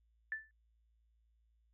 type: tone with exponential decay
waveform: sine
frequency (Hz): 1760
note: A6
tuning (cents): 0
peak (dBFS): -33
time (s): 0.32-0.51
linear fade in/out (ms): 1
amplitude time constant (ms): 41
effects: added 56 Hz sine -70 dBFS peak until 1.73 s